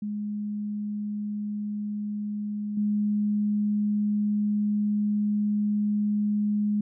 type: tone with level steps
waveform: sine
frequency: 208.3 Hz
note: G#3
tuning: 5 cents sharp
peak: -28 / -22 dBFS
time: 0.02-6.81 s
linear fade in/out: 5 ms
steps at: 2.77 s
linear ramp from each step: 5 ms
effects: none